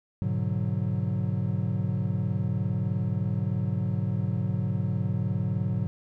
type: chord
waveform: triangle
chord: G# half-diminished seventh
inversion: none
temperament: equal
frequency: 103.83 / 123.47 / 146.83 / 185 Hz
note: G#2 / B2 / D3 / F#3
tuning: 0 / 0 / 0 / 0 cents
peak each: -27 / -29 / -30 / -29 dBFS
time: 0.22-5.87 s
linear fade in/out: 0 ms
effects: none